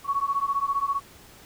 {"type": "beating tone pair", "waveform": "sine", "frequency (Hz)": [1108.7, 1123.7], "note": ["C#6", "C#6"], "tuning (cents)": [0, 23], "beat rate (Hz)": 15, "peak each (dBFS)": -26, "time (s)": [0.04, 1.01], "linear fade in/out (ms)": 50, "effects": ["pink hiss -50 dBFS RMS until 1.45 s"]}